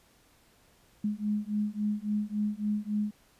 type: beating tone pair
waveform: sine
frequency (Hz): 207.7 / 211.3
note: G#3 / G#3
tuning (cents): 0 / +30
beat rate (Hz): 3.6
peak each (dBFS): -31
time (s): 1.04-3.11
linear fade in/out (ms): 5
effects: pink hiss -63 dBFS RMS until 3.39 s + resampled to 32000 Hz